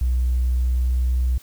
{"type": "tone with pitch glide", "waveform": "triangle", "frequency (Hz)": [62, 62.5], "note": ["B1", "B1"], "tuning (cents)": [7, 21], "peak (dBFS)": -13, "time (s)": [0.01, 1.38], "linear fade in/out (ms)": 5, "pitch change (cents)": 14, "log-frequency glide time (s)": [0.48, 0.98], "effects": ["tanh soft clip ceiling -15 dBFS", "white hiss -50 dBFS RMS until 1.42 s"]}